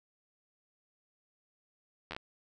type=slowing click train; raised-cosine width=0.3 ms; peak=-23 dBFS; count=5; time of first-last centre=2.11-2.165 s; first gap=11 ms; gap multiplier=1.15; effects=none